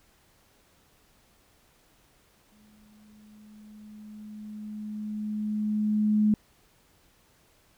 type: tone with exponential growth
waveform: sine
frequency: 212.1 Hz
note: G#3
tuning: 37 cents sharp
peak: -18 dBFS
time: 2.52-6.34 s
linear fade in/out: 2 ms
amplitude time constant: 830 ms
effects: pink hiss -63 dBFS RMS until 7.77 s